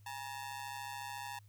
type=ring-modulated tone; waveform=sawtooth; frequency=888 Hz; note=A5; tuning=16 cents sharp; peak=-35 dBFS; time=0.06-1.39 s; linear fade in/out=5 ms; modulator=66.9 Hz; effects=added 103 Hz sine -57 dBFS peak until 1.48 s + white hiss -73 dBFS RMS until 1.48 s